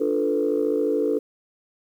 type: chord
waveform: sine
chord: B half-diminished seventh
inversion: first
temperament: equal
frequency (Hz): 293.7 / 349.2 / 440 / 493.9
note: D4 / F4 / A4 / B4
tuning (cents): 0 / 0 / 0 / 0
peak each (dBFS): -25 / -28 / -22 / -26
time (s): 0-1.19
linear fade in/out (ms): 10
effects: tanh soft clip ceiling -11 dBFS + 9-bit